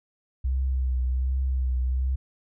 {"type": "tone with vibrato", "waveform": "sine", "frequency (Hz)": 64.3, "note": "C2", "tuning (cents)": -30, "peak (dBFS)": -22, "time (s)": [0.44, 2.16], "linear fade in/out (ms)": 10, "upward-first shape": "triangle", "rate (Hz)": 1.3, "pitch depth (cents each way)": 45, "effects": []}